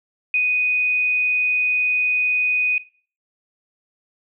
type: tone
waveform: sine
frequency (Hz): 2489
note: D#7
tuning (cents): 0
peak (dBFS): -16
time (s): 0.34-2.78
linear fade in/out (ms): 2
effects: noise-tail reverb RT60 0.4 s tail -17 dB re dry